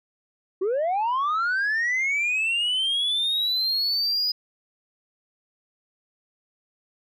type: linear sweep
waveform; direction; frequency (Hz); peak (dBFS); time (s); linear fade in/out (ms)
sine; up; 355.9 to 4978; -19; 0.61-4.32; 10
effects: tanh soft clip ceiling -20 dBFS